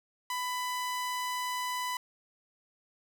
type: tone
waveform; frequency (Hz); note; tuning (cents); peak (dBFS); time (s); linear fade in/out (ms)
sawtooth; 997; B5; +16; -28; 0.3-1.97; 2
effects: none